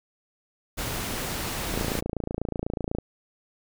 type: noise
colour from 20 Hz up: pink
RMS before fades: -31 dBFS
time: 0.77-2.01 s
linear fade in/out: 20 ms
type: click train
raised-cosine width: 2 ms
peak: -15 dBFS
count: 36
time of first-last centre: 1.74-2.986 s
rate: 28.1 Hz
effects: none